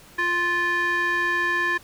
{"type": "tone with band-pass filter", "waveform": "square", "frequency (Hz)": 349.2, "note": "F4", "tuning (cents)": 0, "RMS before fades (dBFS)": -23, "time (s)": [0.18, 1.78], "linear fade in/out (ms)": 10, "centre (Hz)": 1600, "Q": 4.8, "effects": ["pink hiss -49 dBFS RMS until 1.83 s"]}